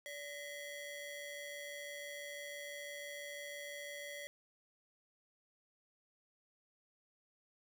30% pulse ring-modulated tone, 1300 Hz, E6, 24 cents flat, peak -39 dBFS, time 0.06-4.27 s, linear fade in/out 0 ms, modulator 723 Hz, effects 11-bit

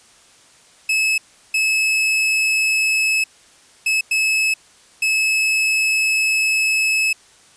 40% pulse tone bursts at uneven times, 2592 Hz, E7, 30 cents flat, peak -14 dBFS, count 5, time 0.89-1.18 / 1.54-3.24 / 3.86-4.01 / 4.11-4.54 / 5.02-7.13 s, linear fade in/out 5 ms, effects white hiss -50 dBFS RMS until 7.56 s + resampled to 22050 Hz

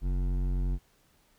triangle tone with hard clipping, 45.73 Hz, F#1, 20 cents flat, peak -28 dBFS, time 0.01-0.79 s, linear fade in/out 50 ms, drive 16 dB, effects pink hiss -66 dBFS RMS until 1.38 s

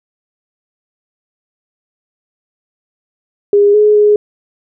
sine tone with pitch steps, 407.7 / 421.4 / 417.6 Hz, G#4 / G#4 / G#4, -32 / +25 / +10 cents, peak -5 dBFS, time 3.53-4.16 s, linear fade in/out 2 ms, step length 210 ms, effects none

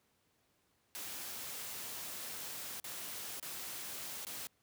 white noise with dropouts, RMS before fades -44 dBFS, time 0.95-4.47 s, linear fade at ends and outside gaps 0 ms, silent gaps 2.8-2.842 / 3.398-3.427 / 4.25-4.268 s, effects pink hiss -75 dBFS RMS until 4.62 s + high-pass 80 Hz 12 dB/octave

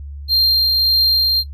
triangle tone with tremolo, 4186 Hz, C8, in tune, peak -9 dBFS, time 0.28-1.44 s, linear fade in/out 50 ms, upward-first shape triangle, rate 1.7 Hz, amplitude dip 25%, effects noise-tail reverb RT60 0.1 s tail -17 dB re dry + added 71 Hz sine -28 dBFS peak until 1.53 s

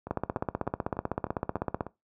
two click trains, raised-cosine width 1 ms, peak -14 / -23 dBFS, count 28 / 7, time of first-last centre 0.11-1.808 / 0.07-1.866 s, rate 15.9 / 3.34 Hz, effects noise-tail reverb RT60 0.2 s tail -19 dB re dry + high-pass 60 Hz 12 dB/octave

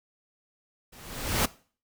pink noise with level ramp, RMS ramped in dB -51 to -22 dBFS, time 0.92-1.46 s, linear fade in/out 10 ms, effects noise-tail reverb RT60 0.4 s tail -19 dB re dry

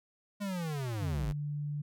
square linear sweep, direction down, 208 to 43.33 Hz, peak -34 dBFS, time 0.4-1.33 s, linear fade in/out 20 ms
sine tone, 146.83 Hz, D3, in tune, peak -33 dBFS, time 1.01-1.82 s, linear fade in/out 10 ms
effects none

